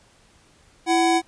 square tone pair together, 333.6 / 748 Hz, E4 / F#5, +21 / +19 cents, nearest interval octave + major second, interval 1398 cents, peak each -20 dBFS, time 0.86-1.22 s, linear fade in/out 50 ms, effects pink hiss -56 dBFS RMS until 1.27 s + resampled to 22050 Hz

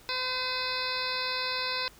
harmonic tone, 510 Hz, C5, 44 cents flat, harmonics 1 / 2 / 3 / 4 / 5 / 7 / 8 / 9 / 10, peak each -40 / -36 / -38 / -40 / -37 / -40 / -35 / -39 / -38 dBFS, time 0.09-1.88 s, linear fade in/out 0 ms, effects pink hiss -55 dBFS RMS until 1.99 s

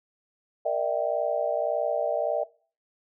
sine chord, E half-diminished seventh, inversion second, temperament equal with one note detuned, 466.2 / 597.6 / 659.3 / 784 Hz, Bb4 / D5 / E5 / G5, 0 / +30 / 0 / 0 cents, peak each -32 / -27 / -27 / -33 dBFS, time 0.65-2.44 s, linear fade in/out 10 ms, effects noise-tail reverb RT60 0.4 s tail -20 dB re dry

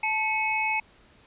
sine tone cluster, 875 / 2200 / 2554 Hz, A5 / C#7 / D#7, -10 / -14 / +45 cents, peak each -28 dBFS, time 0.03-0.8 s, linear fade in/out 5 ms, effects pink hiss -57 dBFS RMS until 1.26 s + resampled to 8000 Hz

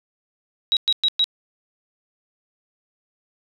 sine tone bursts, 3847 Hz, B7, 46 cents flat, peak -15 dBFS, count 4, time 0.72-1.242 s, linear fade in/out 0 ms, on 48 ms, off 110 ms, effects none

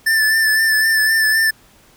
square tone with vibrato, 1765 Hz, A6, 5 cents sharp, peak -13 dBFS, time 0.06-1.51 s, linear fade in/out 10 ms, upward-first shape sine, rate 3.9 Hz, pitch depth 29 cents each way, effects pink hiss -50 dBFS RMS until 1.96 s

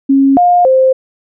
sine tone with pitch steps, 272.9 / 709 / 523 Hz, C#4 / F5 / C5, -27 / +26 / -1 cents, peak -5 dBFS, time 0.09-0.93 s, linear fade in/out 10 ms, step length 280 ms, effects none

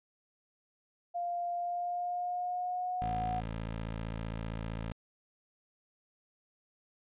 sine tone with pitch glide, 698.5 to 734.1 Hz, F5 to F#5, 0 to -14 cents, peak -32 dBFS, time 1.14-3.41 s, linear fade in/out 20 ms, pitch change +86 cents, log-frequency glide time 1.52-3.22 s
15% pulse tone, 55.4 Hz, A1, 13 cents sharp, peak -30 dBFS, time 3.02-4.92 s, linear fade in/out 0 ms
effects resampled to 8000 Hz

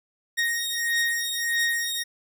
sawtooth beating tone pair, 1864.7 / 1866.3 Hz, A#6 / A#6, 0 / +2 cents, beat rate 1.6 Hz, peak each -23 dBFS, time 0.37-2.04 s, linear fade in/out 20 ms, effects none

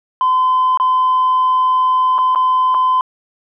sine tone with dropouts, 1023 Hz, C6, 39 cents flat, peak -9 dBFS, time 0.21-3.01 s, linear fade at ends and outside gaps 1 ms, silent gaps 0.774-0.799 / 2.182-2.187 / 2.349-2.358 / 2.744-2.747 s, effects tanh soft clip ceiling -8 dBFS

